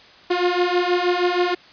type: beating tone pair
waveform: sawtooth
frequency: 352.6 / 358.9 Hz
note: F4 / F4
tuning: +17 / +47 cents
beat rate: 6.3 Hz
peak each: -17 / -16 dBFS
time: 0.3-1.55 s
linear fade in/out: 10 ms
effects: white hiss -47 dBFS RMS until 1.72 s + resampled to 11025 Hz